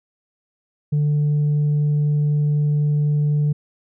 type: tone with tanh clipping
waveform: sine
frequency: 148 Hz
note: D3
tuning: 14 cents sharp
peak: -16 dBFS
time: 0.92-3.53 s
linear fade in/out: 10 ms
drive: 1 dB
effects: none